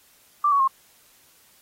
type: tone with pitch steps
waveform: sine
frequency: 1174.7 / 1121.7 / 1071 Hz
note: D6 / C#6 / C6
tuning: 0 / +20 / +40 cents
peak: -16 dBFS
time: 0.44-0.677 s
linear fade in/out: 5 ms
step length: 79 ms
effects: white hiss -57 dBFS RMS until 1.61 s + AAC 48 kbps